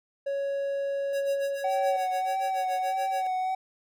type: tone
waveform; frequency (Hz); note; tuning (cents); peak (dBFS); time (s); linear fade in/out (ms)
triangle; 556; C#5; +5; -25; 0.26-1.97; 10
type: tone with tremolo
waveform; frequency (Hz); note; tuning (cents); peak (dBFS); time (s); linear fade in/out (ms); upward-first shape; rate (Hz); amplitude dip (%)
square; 554.4; C#5; 0; -32; 1.13-3.27; 2; sine; 7; 95
type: tone with vibrato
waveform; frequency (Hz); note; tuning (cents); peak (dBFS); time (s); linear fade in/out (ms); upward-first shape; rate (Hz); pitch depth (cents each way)
triangle; 756; F#5; +37; -24; 1.64-3.55; 5; sine; 1.6; 31
effects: none